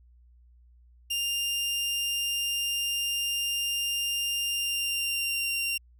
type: tone with pitch glide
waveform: sawtooth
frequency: 2800 to 2768 Hz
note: F7 to F7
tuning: +4 to -16 cents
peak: -24 dBFS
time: 1.1-5.78 s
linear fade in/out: 10 ms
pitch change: -20 cents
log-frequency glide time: 4.45-5.5 s
effects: added 60 Hz sine -54 dBFS peak until 5.99 s